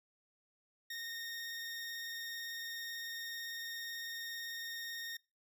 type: tone with vibrato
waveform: 20% pulse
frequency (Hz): 1847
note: A#6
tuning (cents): -16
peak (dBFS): -36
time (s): 0.9-5.17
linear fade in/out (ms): 5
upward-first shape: square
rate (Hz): 18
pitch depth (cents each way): 10
effects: noise-tail reverb RT60 0.3 s tail -26 dB re dry